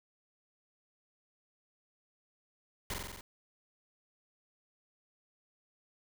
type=noise with echo; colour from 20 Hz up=pink; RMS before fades=-37 dBFS; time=2.9-2.94 s; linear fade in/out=2 ms; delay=45 ms; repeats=6; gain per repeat=-2 dB; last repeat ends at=3.21 s; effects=none